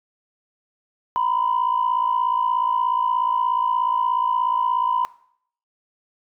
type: tone pair together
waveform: sine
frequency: 955.2 / 1012 Hz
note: A#5 / B5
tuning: +42 / +42 cents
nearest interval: minor second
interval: 100 cents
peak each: -20 dBFS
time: 1.16-5.05 s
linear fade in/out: 0 ms
effects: noise-tail reverb RT60 0.6 s tail -19 dB re dry + tanh soft clip ceiling -12 dBFS